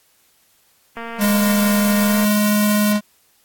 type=click train; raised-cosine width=0.5 ms; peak=-16 dBFS; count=296; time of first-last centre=0.97-2.247 s; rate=231 Hz
type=tone with pitch glide; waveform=square; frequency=205.8 to 208.7 Hz; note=G#3 to G#3; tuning=-16 to +9 cents; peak=-15 dBFS; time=1.18-3.01 s; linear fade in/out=50 ms; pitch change=+25 cents; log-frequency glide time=2.04-2.18 s
type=noise; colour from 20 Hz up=blue; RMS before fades=-25 dBFS; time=1.21-2.92 s; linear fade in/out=0 ms
effects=white hiss -58 dBFS RMS until 3.44 s + AAC 64 kbps